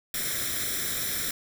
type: noise with comb filter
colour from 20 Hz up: white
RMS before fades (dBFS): -30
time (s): 0.14-1.31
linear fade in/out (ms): 2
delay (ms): 0.54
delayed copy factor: +0.75
effects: none